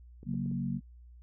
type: clicks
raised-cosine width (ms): 3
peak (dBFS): -35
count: 4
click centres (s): 0.231 / 0.342 / 0.46 / 0.514
type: chord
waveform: sine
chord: F# major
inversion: second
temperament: equal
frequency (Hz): 138.59 / 185 / 233.1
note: C#3 / F#3 / A#3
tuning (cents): 0 / 0 / 0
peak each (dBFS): -35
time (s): 0.25-0.81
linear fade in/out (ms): 50
effects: added 60 Hz sine -50 dBFS peak until 1.22 s